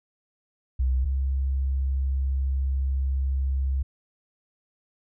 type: tone pair in turn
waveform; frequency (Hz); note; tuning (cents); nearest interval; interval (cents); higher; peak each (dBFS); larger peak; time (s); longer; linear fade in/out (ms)
sine; 64.3 / 67.03; C2 / C2; -30 / +42; minor second; 72; second; -20 / -22; first; 0.79-1.05 / 1.05-3.83; second; 10
effects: none